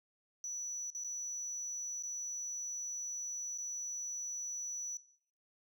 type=tone with dropouts; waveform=sine; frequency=5920 Hz; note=F#8; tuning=in tune; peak=-36 dBFS; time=0.44-4.97 s; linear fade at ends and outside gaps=1 ms; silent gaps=0.902-0.949 / 1.038-1.045 / 2.025-2.035 / 3.577-3.584 s; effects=noise-tail reverb RT60 0.6 s tail -20 dB re dry + tanh soft clip ceiling -37 dBFS